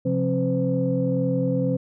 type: tone cluster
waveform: sine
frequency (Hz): 134.4 / 176.4 / 266.8 / 510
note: C3 / F3 / C4 / C5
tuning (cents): +47 / +18 / +34 / -44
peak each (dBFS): -25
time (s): 0.05-1.77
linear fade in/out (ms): 10
effects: tanh soft clip ceiling -10 dBFS